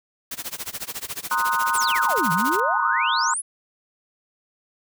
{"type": "noise with tremolo", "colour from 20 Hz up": "white", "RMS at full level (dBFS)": -29, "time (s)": [0.31, 2.6], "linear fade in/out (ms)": 5, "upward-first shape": "sine", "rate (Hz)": 14, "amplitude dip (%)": 95}
{"type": "chord", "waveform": "sine", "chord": "C half-diminished seventh", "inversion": "third", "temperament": "equal", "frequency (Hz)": [932.3, 1046.5, 1244.5, 1480], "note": ["Bb5", "C6", "Eb6", "Gb6"], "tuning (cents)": [0, 0, 0, 0], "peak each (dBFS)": -25, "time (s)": [1.31, 3.34], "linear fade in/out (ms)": 2}
{"type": "exponential two-way sweep", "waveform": "sine", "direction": "down then up", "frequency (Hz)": [11000, 153.4, 11000], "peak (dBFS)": -24, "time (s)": [1.73, 3.42], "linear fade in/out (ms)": 20, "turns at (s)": 2.32}
{"effects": []}